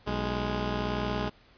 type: tone pair together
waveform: 10% pulse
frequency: 61.7 / 207.7 Hz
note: B1 / G#3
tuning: -1 / 0 cents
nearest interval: octave + major sixth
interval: 2101 cents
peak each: -23 dBFS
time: 0.06-1.3 s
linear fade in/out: 20 ms
effects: pink hiss -59 dBFS RMS until 1.57 s + resampled to 11025 Hz